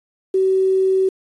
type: tone with quantisation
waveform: sine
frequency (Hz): 380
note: F#4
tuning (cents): +46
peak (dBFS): -13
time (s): 0.34-1.09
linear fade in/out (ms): 5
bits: 7
effects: resampled to 22050 Hz